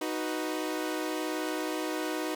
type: chord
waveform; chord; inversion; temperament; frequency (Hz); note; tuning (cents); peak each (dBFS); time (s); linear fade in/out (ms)
sawtooth; B major; first; equal; 311.1 / 370 / 493.9; D#4 / F#4 / B4; 0 / 0 / 0; -29 / -32 / -34; 0.01-2.35; 5
effects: none